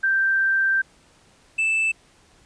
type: tone pair in turn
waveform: sine / triangle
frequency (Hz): 1569 / 2639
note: G6 / E7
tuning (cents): +1 / +1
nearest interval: major sixth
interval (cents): 900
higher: second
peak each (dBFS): -17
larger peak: neither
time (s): 0.03-0.82 / 1.58-1.92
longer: first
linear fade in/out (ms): 10
effects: pink hiss -56 dBFS RMS until 2.45 s + resampled to 22050 Hz